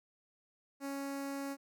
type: tone with notch filter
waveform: sawtooth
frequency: 277.2 Hz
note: C#4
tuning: in tune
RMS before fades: -40 dBFS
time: 0.8-1.57 s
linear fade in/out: 50 ms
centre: 3300 Hz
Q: 1.6
effects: none